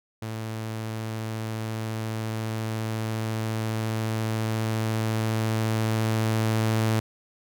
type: tone with level ramp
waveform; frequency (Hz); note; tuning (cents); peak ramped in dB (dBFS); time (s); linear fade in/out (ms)
sawtooth; 110.7; A2; +11; -27 to -17; 0.22-7; 5
effects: none